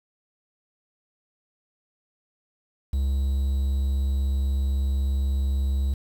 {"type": "tone with quantisation", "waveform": "triangle", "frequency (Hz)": 68.1, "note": "C#2", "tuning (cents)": -30, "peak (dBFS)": -19, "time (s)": [2.93, 5.94], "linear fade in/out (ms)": 5, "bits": 8, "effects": []}